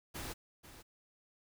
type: noise with echo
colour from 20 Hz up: pink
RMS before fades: -43 dBFS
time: 0.14-0.34 s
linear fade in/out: 20 ms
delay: 490 ms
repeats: 1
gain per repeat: -12 dB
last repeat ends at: 0.83 s
effects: none